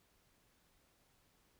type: silence
effects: pink hiss -73 dBFS RMS until 1.59 s